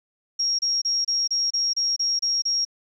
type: tone bursts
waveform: sine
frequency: 5588 Hz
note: F8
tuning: in tune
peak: -20 dBFS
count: 10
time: 0.39-2.651 s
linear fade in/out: 10 ms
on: 200 ms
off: 29 ms
effects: 10-bit